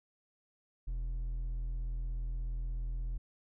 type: tone with hard clipping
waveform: sine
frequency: 41.62 Hz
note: E1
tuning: 17 cents sharp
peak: -35 dBFS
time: 0.87-3.18 s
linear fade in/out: 10 ms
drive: 4 dB
effects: none